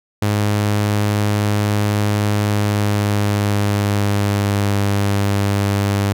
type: tone with pitch glide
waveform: sawtooth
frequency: 103.8 to 100.38 Hz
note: G#2 to G2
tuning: 0 to +42 cents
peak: -11 dBFS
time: 0.22-6.13 s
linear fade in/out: 5 ms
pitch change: -58 cents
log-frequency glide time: 2.45-5.17 s
effects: none